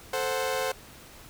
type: chord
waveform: sawtooth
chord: F# diminished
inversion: first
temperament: equal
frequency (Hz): 440 / 523.3 / 740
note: A4 / C5 / F#5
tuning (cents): 0 / 0 / 0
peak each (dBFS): -29 / -25 / -30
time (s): 0.13-0.72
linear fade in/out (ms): 5
effects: pink hiss -49 dBFS RMS until 1.29 s